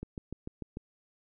click train, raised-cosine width 3 ms, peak -25 dBFS, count 6, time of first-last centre 0.03-0.771 s, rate 6.75 Hz, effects none

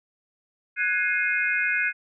sine chord, Ab dominant seventh, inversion third, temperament equal with one note detuned, 1480 / 1661.2 / 2133 / 2489 Hz, Gb6 / Ab6 / C7 / Eb7, 0 / 0 / +33 / 0 cents, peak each -27 dBFS, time 0.76-1.93 s, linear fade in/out 50 ms, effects none

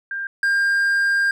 sine / triangle tone pair in turn, 1594 / 1602.1 Hz, G6 / G6, +28 / +37 cents, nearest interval unison, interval 9 cents, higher second, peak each -24 / -14 dBFS, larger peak second, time 0.11-0.27 / 0.43-1.31 s, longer second, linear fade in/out 2 ms, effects none

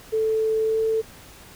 sine tone with pitch glide, 440 to 443.6 Hz, A4 to A4, 0 to +14 cents, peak -19 dBFS, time 0.12-1.02 s, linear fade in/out 20 ms, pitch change +14 cents, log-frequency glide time 0.64-0.79 s, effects pink hiss -46 dBFS RMS until 1.55 s

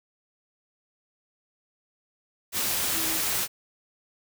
sine tone in noise, 321.7 Hz, E4, 42 cents flat, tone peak -36 dBFS, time 2.92-3.22 s, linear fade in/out 50 ms, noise white, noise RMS -27 dBFS, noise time 2.52-3.48 s, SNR -12 dB, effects none

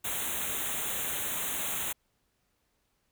white band-stop noise, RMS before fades -33 dBFS, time 0.04-1.93 s, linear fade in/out 10 ms, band 3900 to 6300 Hz, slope 96 dB/octave, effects pink hiss -75 dBFS RMS until 3.11 s

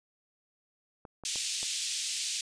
clicks, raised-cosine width 1 ms, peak -31 dBFS, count 4, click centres 1.052 / 1.237 / 1.358 / 1.63 s
white band-pass noise, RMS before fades -34 dBFS, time 1.25-2.41 s, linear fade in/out 2 ms, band 2700 to 8200 Hz, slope 24 dB/octave
effects resampled to 22050 Hz

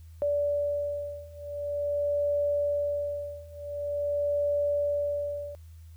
sine beating tone pair, 579 / 579.46 Hz, D5 / D5, -25 / -23 cents, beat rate 0.46 Hz, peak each -30 / -29 dBFS, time 0.22-5.55 s, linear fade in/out 0 ms, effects added 81 Hz sine -45 dBFS peak until 5.96 s + white hiss -66 dBFS RMS until 5.96 s

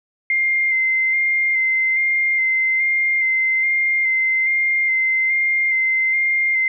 sine tone with vibrato, 2093 Hz, C7, in tune, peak -15 dBFS, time 0.3-6.68 s, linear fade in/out 2 ms, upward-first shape square, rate 1.2 Hz, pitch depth 16 cents each way, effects none

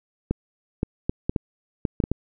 clicks, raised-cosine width 3 ms, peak -9 dBFS, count 9, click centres 0.31 / 0.831 / 1.095 / 1.295 / 1.362 / 1.852 / 2.002 / 2.039 / 2.116 s, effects none

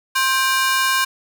sawtooth ring-modulated tone, 1318 Hz, E6, 1 cent flat, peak -9 dBFS, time 0.15-1.05 s, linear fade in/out 10 ms, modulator 261 Hz, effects none

